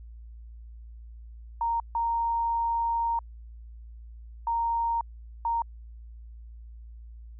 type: tone bursts at uneven times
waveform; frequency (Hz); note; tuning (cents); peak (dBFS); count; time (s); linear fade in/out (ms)
sine; 928; A#5; -8; -24; 4; 1.61-1.8 / 1.95-3.19 / 4.47-5.01 / 5.45-5.62; 2
effects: added 57 Hz sine -42 dBFS peak until 7.39 s